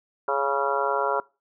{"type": "harmonic tone with a mistuned harmonic", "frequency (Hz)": 139.2, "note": "C#3", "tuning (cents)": 8, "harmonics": [3, 4, 5, 6, 7, 8, 9, 10], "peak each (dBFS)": [-29, -28, -31, -33, -28, -33, -36, -29], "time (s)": [0.28, 1.2], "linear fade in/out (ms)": 2, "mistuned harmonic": 10, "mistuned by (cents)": -24, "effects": ["noise-tail reverb RT60 0.3 s tail -23 dB re dry"]}